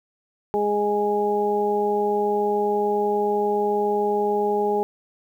harmonic tone, 206.9 Hz, G#3, 6 cents flat, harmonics 1 / 2 / 3 / 4, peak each -30 / -21 / -32 / -24 dBFS, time 0.54-4.83 s, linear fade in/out 0 ms, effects 9-bit

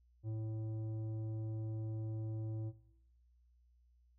triangle tone with tanh clipping, 110 Hz, A2, in tune, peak -39 dBFS, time 0.23-2.73 s, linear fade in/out 50 ms, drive 14 dB, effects noise-tail reverb RT60 0.9 s tail -19 dB re dry + added 60 Hz sine -66 dBFS peak until 4.18 s

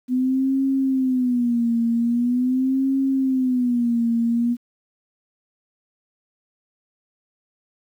sine tone with vibrato, 250 Hz, B3, 21 cents sharp, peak -17 dBFS, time 0.08-4.57 s, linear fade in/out 50 ms, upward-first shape sine, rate 0.43 Hz, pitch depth 130 cents each way, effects 9-bit

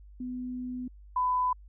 sine tone pair in turn, 250.4 / 1001.6 Hz, B3 / B5, +24 / +24 cents, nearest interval 2 octaves, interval 2400 cents, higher second, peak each -33 / -24 dBFS, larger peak second, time 0.2-0.88 / 1.16-1.53 s, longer first, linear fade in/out 5 ms, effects added 50 Hz sine -48 dBFS peak until 1.68 s

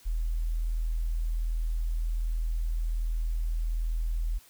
sine tone, 40.65 Hz, E1, 23 cents flat, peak -26 dBFS, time 0.05-4.39 s, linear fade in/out 20 ms, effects white hiss -57 dBFS RMS until 4.49 s

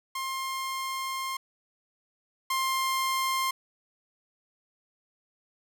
sawtooth tone pair in turn, 1061 / 1056.7 Hz, C6 / C6, +24 / +17 cents, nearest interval unison, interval 7 cents, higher first, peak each -27 / -22 dBFS, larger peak second, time 0.15-1.37 / 2.5-3.51 s, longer first, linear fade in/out 5 ms, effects none

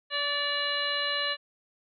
harmonic tone with a mistuned harmonic, 576 Hz, D5, 34 cents flat, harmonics 1 / 2 / 3 / 4 / 5 / 6 / 7, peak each -36 / -36 / -32 / -40 / -33 / -41 / -32 dBFS, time 0.1-1.37 s, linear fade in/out 50 ms, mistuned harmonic 3, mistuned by +20 cents, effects none

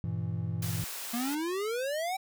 triangle chord, E diminished, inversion first, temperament just, 98.89 / 118.67 / 164.81 Hz, G2 / Bb2 / E3, +16 / +31 / 0 cents, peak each -33 dBFS, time 0.04-0.84 s, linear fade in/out 0 ms
white high-pass noise, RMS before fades -39 dBFS, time 0.62-1.35 s, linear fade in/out 5 ms, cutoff 490 Hz, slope 12 dB/octave
square exponential sweep, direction up, 230.4 to 780 Hz, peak -31 dBFS, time 1.13-2.17 s, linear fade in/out 10 ms
effects none

